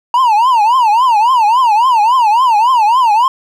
triangle tone with vibrato, 932.3 Hz, A#5, in tune, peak -5 dBFS, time 0.14-3.28 s, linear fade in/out 2 ms, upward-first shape triangle, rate 3.6 Hz, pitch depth 240 cents each way, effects none

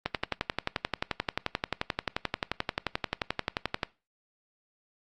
click train, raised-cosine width 0.3 ms, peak -11 dBFS, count 44, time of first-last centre 0.06-3.832 s, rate 11.4 Hz, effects noise-tail reverb RT60 0.3 s tail -21 dB re dry + Opus 24 kbps

